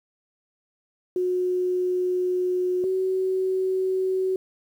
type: tone pair in turn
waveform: sine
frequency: 363.7 / 376.1 Hz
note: F#4 / F#4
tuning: -30 / +28 cents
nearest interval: minor second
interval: 58 cents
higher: second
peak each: -21 dBFS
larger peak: neither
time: 1.16-2.84 / 2.84-4.36 s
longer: first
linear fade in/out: 2 ms
effects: 9-bit